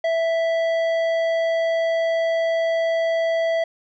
sine tone with tanh clipping, 659.3 Hz, E5, in tune, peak -20 dBFS, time 0.04-3.64 s, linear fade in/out 5 ms, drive 11 dB, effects none

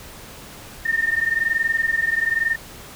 sine tone pair together, 1808 / 1829 Hz, A6 / A#6, +47 / -33 cents, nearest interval unison, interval 20 cents, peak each -21 dBFS, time 0.85-2.56 s, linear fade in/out 10 ms, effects pink hiss -40 dBFS RMS until 2.95 s

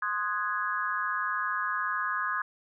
sine chord, Ab dominant seventh, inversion first, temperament equal, 1046.5 / 1244.5 / 1480 / 1661.2 Hz, C6 / Eb6 / Gb6 / Ab6, 0 / 0 / 0 / 0 cents, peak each -34 / -32 / -36 / -32 dBFS, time 0.02-2.42 s, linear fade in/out 5 ms, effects none

